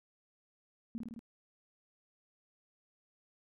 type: tone with echo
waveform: sine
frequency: 230 Hz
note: A#3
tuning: 23 cents flat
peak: -36 dBFS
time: 0.95-0.98 s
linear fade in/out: 0 ms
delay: 53 ms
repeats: 4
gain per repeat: -2 dB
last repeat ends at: 1.192 s
effects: none